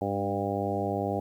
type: harmonic tone with a mistuned harmonic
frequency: 100 Hz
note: G2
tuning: 35 cents sharp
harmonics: 1 / 2 / 3 / 4 / 5 / 6 / 7 / 8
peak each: -35 / -35 / -35 / -35 / -35 / -35 / -35 / -35 dBFS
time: 0.01-1.2 s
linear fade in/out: 5 ms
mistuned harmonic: 2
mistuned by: +17 cents
effects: 10-bit